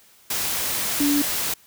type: tone in noise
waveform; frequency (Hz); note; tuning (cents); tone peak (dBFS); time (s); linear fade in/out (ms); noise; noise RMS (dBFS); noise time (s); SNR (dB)
sine; 287.9; D4; -34; -18; 1-1.22; 5; white; -25; 0.3-1.54; +4
effects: white hiss -54 dBFS RMS until 1.66 s